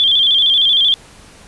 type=tone with vibrato; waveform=sine; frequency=3322 Hz; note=G#7; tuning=in tune; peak=-9 dBFS; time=0-0.94 s; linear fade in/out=0 ms; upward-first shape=square; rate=13 Hz; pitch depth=68 cents each way; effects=pink hiss -42 dBFS RMS until 1.47 s + resampled to 24000 Hz